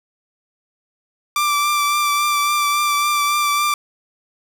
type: tone with vibrato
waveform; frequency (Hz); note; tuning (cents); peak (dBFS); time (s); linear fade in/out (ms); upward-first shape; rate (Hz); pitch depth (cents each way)
sawtooth; 1174.7; D6; 0; -12; 1.36-3.74; 2; triangle; 3.6; 23
effects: 7-bit